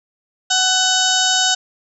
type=harmonic tone; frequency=748 Hz; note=F#5; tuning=19 cents sharp; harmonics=1 / 2 / 4 / 5 / 6 / 7 / 8 / 9 / 10; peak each=-22 / -21 / -20 / -21 / -26 / -24 / -24 / -24 / -24 dBFS; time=0.5-1.55 s; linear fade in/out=10 ms; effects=none